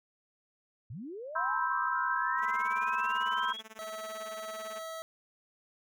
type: linear sweep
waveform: sine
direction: up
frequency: 92.5 to 3369 Hz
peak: -39 dBFS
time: 0.9-3.61 s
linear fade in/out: 5 ms
type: chord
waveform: sine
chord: C major seventh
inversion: third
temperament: just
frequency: 981.1 / 1046.5 / 1308.1 / 1569.8 Hz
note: B5 / C6 / E6 / G6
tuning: -12 / 0 / -14 / +2 cents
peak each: -34 dBFS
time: 1.35-3.53 s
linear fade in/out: 10 ms
type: tone with tremolo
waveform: 5% pulse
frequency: 220 Hz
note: A3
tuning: in tune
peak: -34 dBFS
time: 2.37-4.83 s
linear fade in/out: 50 ms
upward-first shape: sine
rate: 18 Hz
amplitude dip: 95%
type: tone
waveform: 25% pulse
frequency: 649 Hz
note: E5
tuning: 27 cents flat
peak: -35 dBFS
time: 3.79-5.02 s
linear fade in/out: 0 ms
effects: none